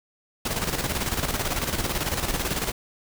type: noise with tremolo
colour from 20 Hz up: pink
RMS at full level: -25 dBFS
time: 0.45-2.72 s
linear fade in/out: 5 ms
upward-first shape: square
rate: 18 Hz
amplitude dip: 55%
effects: none